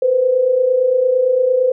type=tone pair together; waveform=sine; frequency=483.8 / 512.6 Hz; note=B4 / C5; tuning=-36 / -36 cents; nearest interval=minor second; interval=100 cents; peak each=-19 / -12 dBFS; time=0.02-1.72 s; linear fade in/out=5 ms; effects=none